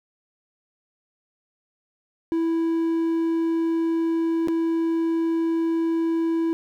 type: tone with dropouts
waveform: triangle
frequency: 329.6 Hz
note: E4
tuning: in tune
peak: -18 dBFS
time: 2.32-6.53 s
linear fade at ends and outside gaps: 0 ms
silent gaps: 4.474-4.484 s
effects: 9-bit